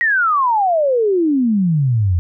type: exponential sweep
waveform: sine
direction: down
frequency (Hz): 1926 to 82.6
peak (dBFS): -12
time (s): 0.01-2.19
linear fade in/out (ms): 0
effects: none